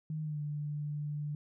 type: tone with pitch glide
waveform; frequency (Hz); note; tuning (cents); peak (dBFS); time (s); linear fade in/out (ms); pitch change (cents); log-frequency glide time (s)
sine; 155.3 to 147.94; D#3 to D3; -3 to +13; -34; 0.1-1.35; 2; -84; 0.22-0.39
effects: none